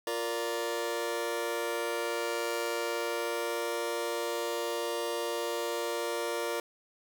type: chord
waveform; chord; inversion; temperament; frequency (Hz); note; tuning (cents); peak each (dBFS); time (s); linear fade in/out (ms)
sawtooth; Bb major; second; just; 349.6 / 466.2 / 582.7; F4 / Bb4 / D5; +2 / 0 / -14; -33 / -30 / -32; 0.07-6.6; 2
effects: none